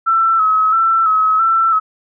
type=tone with vibrato; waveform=sine; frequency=1309 Hz; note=E6; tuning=13 cents flat; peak=-10 dBFS; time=0.06-1.8 s; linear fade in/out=20 ms; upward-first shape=square; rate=1.5 Hz; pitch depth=37 cents each way; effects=none